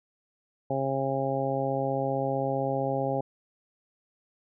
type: harmonic tone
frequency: 135.4 Hz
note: C#3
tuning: 40 cents flat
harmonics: 1 / 2 / 3 / 4 / 5 / 6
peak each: -33 / -34 / -34 / -30 / -34 / -33 dBFS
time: 0.7-3.21 s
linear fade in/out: 5 ms
effects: none